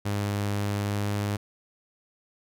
sawtooth tone with pitch glide, 101.9 to 102.55 Hz, G#2 to G#2, -32 to -21 cents, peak -22 dBFS, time 0.05-1.37 s, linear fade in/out 10 ms, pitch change +11 cents, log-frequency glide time 0.81-1.12 s, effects none

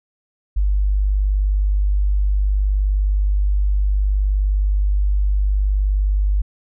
sine tone, 49.67 Hz, G1, 24 cents sharp, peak -14 dBFS, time 0.56-6.42 s, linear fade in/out 10 ms, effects none

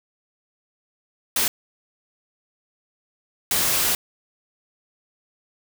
white noise bursts at uneven times, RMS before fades -21 dBFS, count 2, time 1.36-1.48 / 3.51-3.95 s, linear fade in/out 2 ms, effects none

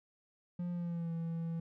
triangle tone with pitch glide, 175.7 to 165.84 Hz, F3 to E3, +11 to +11 cents, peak -33 dBFS, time 0.59-1.6 s, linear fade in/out 5 ms, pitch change -100 cents, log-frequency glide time 0.71-1.12 s, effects none

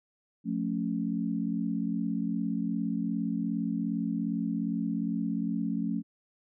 sine chord, F augmented, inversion none, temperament equal with one note detuned, 177.46 / 220 / 277.2 Hz, F3 / A3 / C#4, +28 / 0 / 0 cents, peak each -33 / -31 / -33 dBFS, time 0.44-6.03 s, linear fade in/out 50 ms, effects none

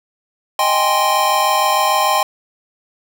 square chord, Ab major seventh, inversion second, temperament equal, 622.3 / 784 / 830.6 / 1046.5 Hz, Eb5 / G5 / Ab5 / C6, 0 / 0 / 0 / 0 cents, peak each -22 / -19 / -21 / -17 dBFS, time 0.59-2.23 s, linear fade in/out 2 ms, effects none

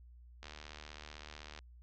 click train, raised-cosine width 0.2 ms, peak -30 dBFS, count 89, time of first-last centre 0.43-1.589 s, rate 75.9 Hz, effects added 60 Hz sine -54 dBFS peak until 1.82 s + low-pass 6000 Hz 12 dB/octave

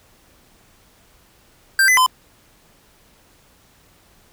square tone with pitch steps, 1574 / 2014 / 1022 Hz, G6 / B6 / C6, +7 / +33 / -41 cents, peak -12 dBFS, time 1.79-2.063 s, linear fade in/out 2 ms, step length 91 ms, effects pink hiss -54 dBFS RMS until 4.32 s

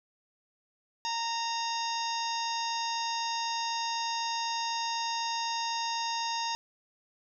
harmonic tone with a mistuned harmonic, 924 Hz, A#5, 16 cents flat, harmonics 1 / 2 / 3 / 4 / 5 / 6 / 7, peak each -32 / -42 / -41 / -39 / -40 / -40 / -42 dBFS, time 1.05-6.55 s, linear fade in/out 0 ms, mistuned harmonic 5, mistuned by +110 cents, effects none

